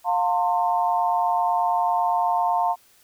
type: tone cluster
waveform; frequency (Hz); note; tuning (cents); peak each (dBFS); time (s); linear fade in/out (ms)
sine; 708 / 905 / 1053; F5 / A5 / C6; +23 / +48 / +11; -22 / -22 / -28; 0.04-2.76; 50
effects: white hiss -57 dBFS RMS until 3.03 s